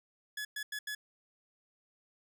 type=tone bursts at uneven times; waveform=sawtooth; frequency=1700 Hz; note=G#6; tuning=40 cents sharp; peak=-33 dBFS; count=4; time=0.37-0.45 / 0.56-0.63 / 0.72-0.79 / 0.87-0.95 s; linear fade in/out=5 ms; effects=none